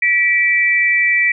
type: tone pair together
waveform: sine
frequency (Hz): 1948 / 2326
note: B6 / D7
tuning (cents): -24 / -17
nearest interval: minor third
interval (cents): 307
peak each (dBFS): -14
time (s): 0.02-1.32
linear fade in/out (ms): 5
effects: none